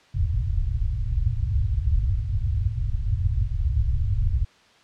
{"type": "low-pass noise", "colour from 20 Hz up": "white", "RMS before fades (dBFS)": -23, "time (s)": [0.14, 4.45], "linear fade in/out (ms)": 10, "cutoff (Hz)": 110, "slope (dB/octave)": 48, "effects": ["white hiss -55 dBFS RMS until 4.83 s", "low-pass 4000 Hz 12 dB/octave"]}